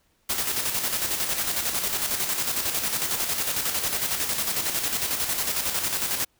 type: noise with tremolo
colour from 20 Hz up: white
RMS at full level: -25 dBFS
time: 0.29-6.25 s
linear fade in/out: 10 ms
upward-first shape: square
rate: 11 Hz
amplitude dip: 45%
effects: pink hiss -67 dBFS RMS until 6.39 s